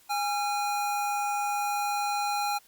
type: tone pair together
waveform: square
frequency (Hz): 820 / 1366.8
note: G#5 / F6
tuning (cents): -22 / -38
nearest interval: major sixth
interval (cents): 884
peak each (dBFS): -28 / -36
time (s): 0.09-2.59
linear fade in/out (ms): 20
effects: white hiss -59 dBFS RMS until 2.67 s + Opus 48 kbps